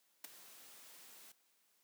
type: noise with ADSR envelope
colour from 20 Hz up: white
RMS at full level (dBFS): -43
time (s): 0.24-1.32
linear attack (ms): 5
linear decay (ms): 11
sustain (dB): -15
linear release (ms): 4
effects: white hiss -75 dBFS RMS until 1.83 s + high-pass 200 Hz 12 dB/octave